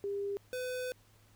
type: tone pair in turn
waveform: sine / square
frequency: 400.9 / 503.7 Hz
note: G4 / B4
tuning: +39 / +34 cents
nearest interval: major third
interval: 395 cents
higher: second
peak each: -33 / -36 dBFS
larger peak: first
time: 0.04-0.37 / 0.53-0.92 s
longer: second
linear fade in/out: 0 ms
effects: added 105 Hz sine -64 dBFS peak until 1.35 s + pink hiss -66 dBFS RMS until 1.35 s